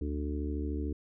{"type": "harmonic tone", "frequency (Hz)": 73.42, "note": "D2", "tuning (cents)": 0, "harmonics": [1, 3, 4, 5, 6], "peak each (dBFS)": [-33, -42, -37, -42, -44], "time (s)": [0.01, 0.93], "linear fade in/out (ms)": 5, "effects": []}